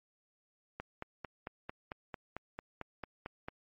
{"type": "click train", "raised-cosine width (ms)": 0.5, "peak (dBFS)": -25, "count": 13, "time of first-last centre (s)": [0.8, 3.485], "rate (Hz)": 4.47, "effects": ["MP3 32 kbps"]}